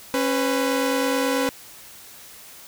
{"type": "tone pair together", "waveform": "sawtooth", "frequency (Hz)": [273.7, 498.2], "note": ["C#4", "B4"], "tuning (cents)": [-22, 15], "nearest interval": "minor seventh", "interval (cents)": 1037, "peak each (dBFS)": -19, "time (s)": [0.14, 1.49], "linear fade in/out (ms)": 0, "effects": ["white hiss -44 dBFS RMS until 2.67 s"]}